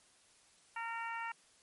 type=harmonic tone; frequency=459.5 Hz; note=A#4; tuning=25 cents flat; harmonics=2 / 3 / 4 / 5 / 6; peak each=-41 / -44 / -45 / -48 / -50 dBFS; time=0.76-1.32 s; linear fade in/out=5 ms; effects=white hiss -66 dBFS RMS until 1.62 s + MP3 48 kbps